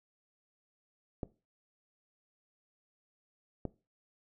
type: clicks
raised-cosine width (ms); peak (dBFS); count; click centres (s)
2; -22; 2; 1.232 / 3.653
effects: noise-tail reverb RT60 0.3 s tail -19 dB re dry